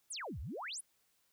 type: exponential two-way sweep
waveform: sine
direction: down then up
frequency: 11650 to 59.2 to 11650 Hz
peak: -40 dBFS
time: 0.1-0.81 s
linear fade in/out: 10 ms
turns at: 0.4 s
effects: white hiss -75 dBFS RMS until 1.32 s